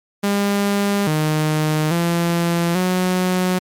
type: tone with pitch steps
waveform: sawtooth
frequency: 201.6 / 154.2 / 170.5 / 183.1 Hz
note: G3 / D#3 / F3 / F#3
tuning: +49 / -15 / -41 / -18 cents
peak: -12 dBFS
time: 0.23-3.59 s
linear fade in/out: 10 ms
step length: 840 ms
effects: MP3 96 kbps